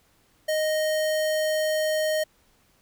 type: tone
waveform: square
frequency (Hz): 621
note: D#5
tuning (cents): -3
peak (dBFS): -23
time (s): 0.48-2.24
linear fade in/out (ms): 10
effects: pink hiss -63 dBFS RMS until 2.81 s